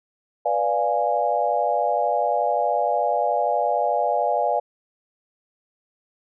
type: chord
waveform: sine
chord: B diminished seventh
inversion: none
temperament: equal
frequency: 493.9 / 587.3 / 698.5 / 830.6 Hz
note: B4 / D5 / F5 / Ab5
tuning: 0 / 0 / 0 / 0 cents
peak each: -27 / -24 / -23 / -24 dBFS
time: 0.45-4.6 s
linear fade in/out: 10 ms
effects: none